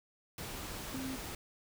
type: tone in noise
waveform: sine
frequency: 263.3 Hz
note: C4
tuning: 11 cents sharp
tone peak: -38 dBFS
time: 0.94-1.16 s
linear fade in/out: 2 ms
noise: pink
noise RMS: -43 dBFS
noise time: 0.38-1.35 s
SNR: +2 dB
effects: none